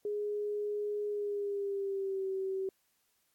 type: tone with pitch glide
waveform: sine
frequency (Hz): 415.3 to 383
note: G#4 to G4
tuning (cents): 0 to -40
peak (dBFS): -32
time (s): 0.05-2.69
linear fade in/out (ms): 2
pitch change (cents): -140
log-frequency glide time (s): 1.08-2.27
effects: white hiss -75 dBFS RMS until 3.34 s + AAC 64 kbps